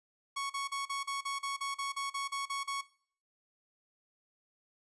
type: tone bursts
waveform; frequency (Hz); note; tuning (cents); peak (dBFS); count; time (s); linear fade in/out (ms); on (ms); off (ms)
sawtooth; 1108.7; C#6; 0; -30; 14; 0.36-2.814; 10; 140; 38
effects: noise-tail reverb RT60 0.5 s tail -19 dB re dry + resampled to 24000 Hz